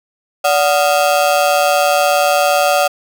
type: ring-modulated tone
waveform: 35% pulse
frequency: 658 Hz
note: E5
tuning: 3 cents flat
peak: -6 dBFS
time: 0.44-2.88 s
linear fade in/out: 10 ms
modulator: 78.5 Hz
effects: none